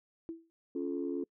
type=tone with exponential decay; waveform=sine; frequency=329.6 Hz; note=E4; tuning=in tune; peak=-34 dBFS; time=0.29-0.5 s; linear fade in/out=0 ms; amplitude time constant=45 ms
type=chord; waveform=sine; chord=Db augmented; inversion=none; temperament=just; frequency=277.2 / 346.5 / 433.1 Hz; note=Db4 / F4 / A4; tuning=0 / -14 / -27 cents; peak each=-35 / -36 / -39 dBFS; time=0.75-1.24 s; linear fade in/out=5 ms
effects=noise-tail reverb RT60 0.1 s tail -26 dB re dry + tanh soft clip ceiling -24 dBFS